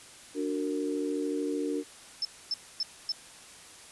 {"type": "chord", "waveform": "sine", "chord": "D augmented", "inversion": "none", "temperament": "just", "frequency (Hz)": [293.7, 367.1, 458.9], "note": ["D4", "F#4", "A#4"], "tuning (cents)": [0, -14, -27], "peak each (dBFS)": [-31, -35, -34], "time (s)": [0.34, 1.84], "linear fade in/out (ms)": 50}
{"type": "tone bursts", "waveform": "sine", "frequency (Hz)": 5274, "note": "E8", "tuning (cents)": 0, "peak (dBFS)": -27, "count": 4, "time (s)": [2.22, 3.12], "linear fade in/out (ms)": 2, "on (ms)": 30, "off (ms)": 260}
{"effects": ["white hiss -50 dBFS RMS until 3.91 s", "resampled to 24000 Hz"]}